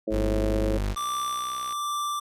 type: harmonic tone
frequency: 108.3 Hz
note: A2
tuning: 27 cents flat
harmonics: 2 / 3 / 4 / 5 / 6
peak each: -35 / -29 / -33 / -29 / -39 dBFS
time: 0.07-0.78 s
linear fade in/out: 10 ms
type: tone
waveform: 35% pulse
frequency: 50.1 Hz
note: G1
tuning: 38 cents sharp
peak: -23 dBFS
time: 0.1-0.96 s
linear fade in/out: 50 ms
type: click train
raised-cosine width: 0.2 ms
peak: -24 dBFS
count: 56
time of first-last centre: 0.85-1.724 s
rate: 62.9 Hz
type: tone with tremolo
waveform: square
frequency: 1174.7 Hz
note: D6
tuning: in tune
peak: -27 dBFS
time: 0.96-2.2 s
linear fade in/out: 10 ms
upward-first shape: sine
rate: 1.2 Hz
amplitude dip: 30%
effects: resampled to 32000 Hz